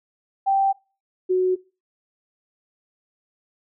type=tone pair in turn; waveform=sine; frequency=782 / 369.1 Hz; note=G5 / F#4; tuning=-4 / -4 cents; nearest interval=octave + minor second; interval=1300 cents; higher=first; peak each=-16 dBFS; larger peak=neither; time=0.46-0.73 / 1.29-1.56 s; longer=neither; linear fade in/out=20 ms; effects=noise-tail reverb RT60 0.3 s tail -20 dB re dry